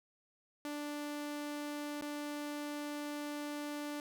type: tone with dropouts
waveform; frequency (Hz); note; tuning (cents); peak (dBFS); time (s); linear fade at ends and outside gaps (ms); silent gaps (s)
sawtooth; 293.7; D4; 0; -35; 0.65-4; 1; 2.011-2.022
effects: none